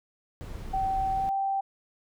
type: noise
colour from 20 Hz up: brown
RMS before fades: -37 dBFS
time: 0.41-1.29 s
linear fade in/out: 0 ms
type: tone with pitch glide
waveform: sine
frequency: 770 to 781.7 Hz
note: G5 to G5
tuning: -31 to -5 cents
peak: -25 dBFS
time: 0.73-1.61 s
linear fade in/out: 10 ms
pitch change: +26 cents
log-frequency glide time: 1.14-1.32 s
effects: none